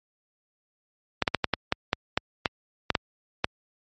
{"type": "clicks", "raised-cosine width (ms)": 0.3, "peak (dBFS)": -5, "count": 12, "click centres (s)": [1.223, 1.278, 1.347, 1.443, 1.537, 1.724, 1.931, 2.175, 2.458, 2.903, 2.952, 3.444], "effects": ["high-pass 60 Hz 12 dB/octave", "MP3 32 kbps"]}